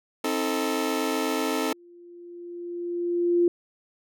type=chord; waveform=sawtooth; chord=A diminished; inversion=first; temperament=just; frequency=264 / 316.8 / 440 Hz; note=C4 / Eb4 / A4; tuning=+16 / +31 / 0 cents; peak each=-25 dBFS; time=0.24-1.73 s; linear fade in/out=5 ms
type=tone with exponential growth; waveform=sine; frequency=347.6 Hz; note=F4; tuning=8 cents flat; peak=-16 dBFS; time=1.45-3.48 s; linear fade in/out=2 ms; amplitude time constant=440 ms
effects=none